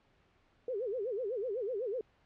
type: tone with vibrato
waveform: sine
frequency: 451.7 Hz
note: A4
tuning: 45 cents sharp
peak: -33 dBFS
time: 0.68-2.01 s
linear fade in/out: 2 ms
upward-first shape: sine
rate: 8 Hz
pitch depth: 260 cents each way
effects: pink hiss -69 dBFS RMS until 2.25 s + low-pass 3000 Hz 12 dB/octave